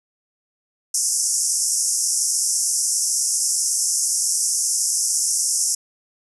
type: band-pass noise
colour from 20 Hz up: pink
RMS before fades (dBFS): -21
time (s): 0.94-5.75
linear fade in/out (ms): 5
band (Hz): 5300 to 11000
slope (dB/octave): 96
effects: none